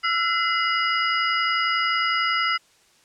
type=tone cluster; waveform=sine; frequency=1337 / 1448 / 2044 / 2889 / 4931 Hz; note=E6 / F#6 / C7 / F#7 / D#8; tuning=+24 / -38 / -41 / -42 / -16 cents; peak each=-23 / -31 / -25 / -28 / -30 dBFS; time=0.03-2.58 s; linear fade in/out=20 ms; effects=white hiss -58 dBFS RMS until 3.04 s + low-pass 8000 Hz 12 dB/octave